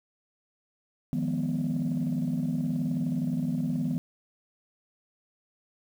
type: chord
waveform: sine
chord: F half-diminished seventh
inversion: third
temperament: equal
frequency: 155.56 / 174.61 / 207.7 / 246.9 Hz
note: Eb3 / F3 / Ab3 / Cb4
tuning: 0 / 0 / 0 / 0 cents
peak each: -30 / -31 / -34 / -28 dBFS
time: 1.13-3.98 s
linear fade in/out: 0 ms
effects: tanh soft clip ceiling -21 dBFS + 9-bit